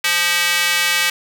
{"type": "tone with high-pass filter", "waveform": "square", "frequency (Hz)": 174.4, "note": "F3", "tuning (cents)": -2, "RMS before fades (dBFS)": -17, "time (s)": [0.04, 1.1], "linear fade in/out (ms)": 5, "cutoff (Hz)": 2100, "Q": 1.5, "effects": []}